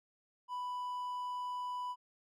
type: tone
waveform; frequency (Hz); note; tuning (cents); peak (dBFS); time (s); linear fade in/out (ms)
triangle; 991; B5; +6; -35; 0.48-1.96; 50
effects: none